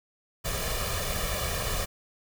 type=noise with comb filter; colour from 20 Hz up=pink; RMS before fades=-30 dBFS; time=0.44-1.86 s; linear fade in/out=20 ms; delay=1.7 ms; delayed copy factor=+0.75; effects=none